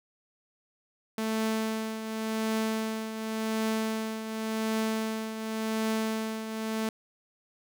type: tone with tremolo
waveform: sawtooth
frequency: 220.5 Hz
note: A3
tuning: 4 cents sharp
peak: -22 dBFS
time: 1.18-6.89 s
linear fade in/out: 2 ms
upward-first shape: triangle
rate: 0.9 Hz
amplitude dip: 65%
effects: none